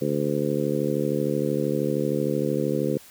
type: harmonic tone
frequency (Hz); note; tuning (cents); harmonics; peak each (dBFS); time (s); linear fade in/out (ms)
73; D2; -10; 2 / 3 / 4 / 5 / 6 / 7; -29 / -29 / -29 / -29 / -29 / -29; 0.01-2.98; 10
effects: white hiss -49 dBFS RMS until 3.1 s